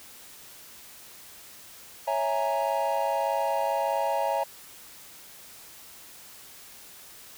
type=chord; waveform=triangle; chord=A# half-diminished seventh; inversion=first; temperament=equal; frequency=554.4 / 659.3 / 830.6 / 932.3 Hz; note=C#5 / E5 / G#5 / A#5; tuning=0 / 0 / 0 / 0 cents; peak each=-28 dBFS; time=2.07-4.44 s; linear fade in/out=10 ms; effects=white hiss -48 dBFS RMS until 7.37 s